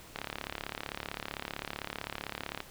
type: click train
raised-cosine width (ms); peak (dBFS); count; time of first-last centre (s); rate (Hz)
0.3; -19; 88; 0.16-2.604; 35.6
effects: pink hiss -52 dBFS RMS until 2.7 s